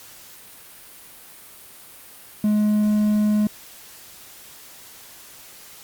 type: tone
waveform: triangle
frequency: 210.7 Hz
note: G#3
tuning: 25 cents sharp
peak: -14 dBFS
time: 2.44-3.47 s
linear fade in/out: 2 ms
effects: white hiss -44 dBFS RMS until 5.83 s + Opus 48 kbps